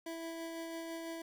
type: tone with tremolo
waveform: 25% pulse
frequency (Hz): 329.8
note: E4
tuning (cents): +1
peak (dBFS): -36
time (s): 0.06-1.22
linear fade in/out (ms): 5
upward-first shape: sine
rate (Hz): 6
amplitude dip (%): 25
effects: 11-bit